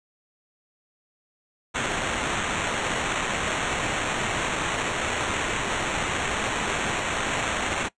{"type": "noise with sample-and-hold", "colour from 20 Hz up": "blue", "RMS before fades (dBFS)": -27, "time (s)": [1.74, 7.89], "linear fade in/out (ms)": 20, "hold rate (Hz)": 4900, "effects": ["noise-tail reverb RT60 0.1 s tail -20 dB re dry", "resampled to 22050 Hz"]}